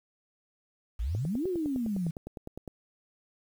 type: exponential two-way sweep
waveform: sine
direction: up then down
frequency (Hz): 49 to 388.2 to 157.4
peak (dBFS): -28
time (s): 0.99-2.11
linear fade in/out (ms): 10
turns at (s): 1.47
type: click train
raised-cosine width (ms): 2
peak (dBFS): -26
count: 16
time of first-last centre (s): 1.15-2.677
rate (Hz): 9.82
effects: 9-bit